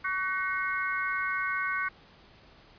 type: harmonic tone with a mistuned harmonic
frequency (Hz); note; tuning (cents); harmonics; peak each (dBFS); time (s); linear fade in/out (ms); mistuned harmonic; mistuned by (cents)
376.2; F#4; +29; 3 / 4 / 5 / 6; -33 / -31 / -38 / -34; 0.04-1.89; 10; 6; -69
effects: pink hiss -56 dBFS RMS until 2.78 s + resampled to 11025 Hz